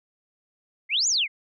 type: exponential two-way sweep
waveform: sine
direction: up then down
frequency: 2000 to 7300 to 2000 Hz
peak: -20 dBFS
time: 0.89-1.28 s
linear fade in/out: 50 ms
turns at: 1.08 s
effects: none